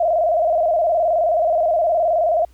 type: tone with vibrato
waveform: sine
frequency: 659.3 Hz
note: E5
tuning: in tune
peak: -14 dBFS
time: 0-2.45 s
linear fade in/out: 5 ms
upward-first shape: square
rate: 19 Hz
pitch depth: 83 cents each way
effects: added 60 Hz sine -46 dBFS peak until 2.53 s + pink hiss -59 dBFS RMS until 2.53 s